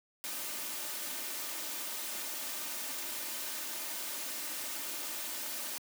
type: noise with comb filter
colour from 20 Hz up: white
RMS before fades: -39 dBFS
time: 0.24-5.78 s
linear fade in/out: 0 ms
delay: 3.3 ms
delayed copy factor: +0.5
effects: high-pass 200 Hz 12 dB/octave